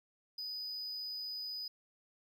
triangle tone, 4978 Hz, D#8, in tune, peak -38 dBFS, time 0.38-1.68 s, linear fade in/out 5 ms, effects none

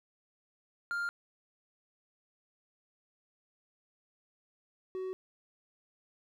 triangle tone pair in turn, 1400 / 374.5 Hz, F6 / F#4, +4 / +21 cents, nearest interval octave + major seventh, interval 2283 cents, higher first, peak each -30 / -33 dBFS, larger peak first, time 0.91-1.09 / 4.95-5.13 s, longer neither, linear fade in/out 0 ms, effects none

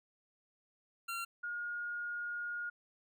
25% pulse / sine tone pair in turn, 1374 / 1429.3 Hz, F6 / F6, -29 / +40 cents, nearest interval minor second, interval 69 cents, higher second, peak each -34 / -37 dBFS, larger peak first, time 1.08-1.25 / 1.43-2.7 s, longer second, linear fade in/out 10 ms, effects none

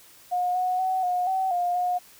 sine tone with pitch steps, 719 / 733 / 751 / 720 / 760 / 708 / 719 Hz, F#5 / F#5 / F#5 / F#5 / F#5 / F5 / F#5, -50 / -16 / +26 / -47 / +46 / +23 / -50 cents, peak -22 dBFS, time 0.31-1.99 s, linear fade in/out 20 ms, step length 240 ms, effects white hiss -52 dBFS RMS until 2.19 s

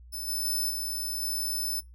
5% pulse tone with level steps, 5274 Hz, E8, in tune, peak -28 / -23 / -21 / -25 / -23 dBFS, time 0.12-1.81 s, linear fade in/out 20 ms, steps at 0.27 / 0.44 / 0.69 / 1.21 s, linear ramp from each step 20 ms, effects noise-tail reverb RT60 0.2 s tail -22 dB re dry + added 60 Hz sine -47 dBFS peak until 1.94 s

